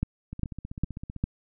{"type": "two click trains", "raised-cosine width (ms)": 5, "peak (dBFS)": [-13, -24], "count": [4, 14], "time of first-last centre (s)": [[0.03, 1.24], [0.33, 1.163]], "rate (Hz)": [2.48, 15.6], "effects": []}